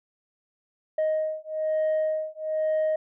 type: beating tone pair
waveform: sine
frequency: 624 / 625.1 Hz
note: D#5 / D#5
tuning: +5 / +8 cents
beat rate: 1.1 Hz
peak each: -25 dBFS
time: 0.98-2.96 s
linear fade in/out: 5 ms
effects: tanh soft clip ceiling -20 dBFS